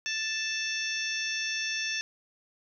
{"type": "harmonic tone with a mistuned harmonic", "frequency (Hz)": 880, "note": "A5", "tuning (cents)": 0, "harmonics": [2, 3, 4, 5, 6, 7], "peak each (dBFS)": [-35, -34, -38, -45, -36, -38], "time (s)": [0.06, 2.01], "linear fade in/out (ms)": 0, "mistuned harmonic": 6, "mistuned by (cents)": 56, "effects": []}